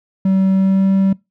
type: tone with pitch glide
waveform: triangle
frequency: 191.2 to 193.31 Hz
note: G3 to G3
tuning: -43 to -24 cents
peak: -9 dBFS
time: 0.25-1.13 s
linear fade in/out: 5 ms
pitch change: +19 cents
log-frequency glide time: 0.52-0.89 s
effects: noise-tail reverb RT60 0.2 s tail -22 dB re dry